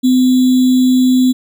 sine tone with sample-and-hold, 254.9 Hz, C4, 45 cents flat, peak -7 dBFS, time 0.03-1.33 s, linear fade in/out 20 ms, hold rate 3675 Hz, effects none

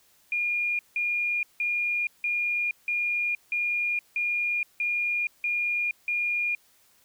sine tone bursts, 2423 Hz, D#7, 47 cents flat, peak -24 dBFS, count 10, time 0.32-6.55 s, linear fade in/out 2 ms, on 470 ms, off 170 ms, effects white hiss -62 dBFS RMS until 7.04 s

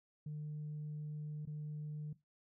sine tone with dropouts, 150.6 Hz, D3, 44 cents sharp, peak -39 dBFS, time 0.26-2.13 s, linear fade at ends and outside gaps 5 ms, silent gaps 1.454-1.472 s, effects noise-tail reverb RT60 0.2 s tail -17 dB re dry + tanh soft clip ceiling -38 dBFS

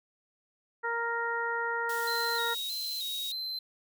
harmonic tone, 466.2 Hz, A#4, in tune, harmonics 1 / 2 / 3 / 4, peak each -36 / -34 / -33 / -36 dBFS, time 0.83-2.55 s, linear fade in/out 20 ms
white high-pass noise, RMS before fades -42 dBFS, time 1.89-3.32 s, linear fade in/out 5 ms, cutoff 2800 Hz, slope 48 dB/octave
triangle tone with vibrato, 3937 Hz, B7, 6 cents flat, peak -32 dBFS, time 2.07-3.59 s, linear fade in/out 5 ms, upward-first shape square, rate 1.6 Hz, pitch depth 65 cents each way
effects none

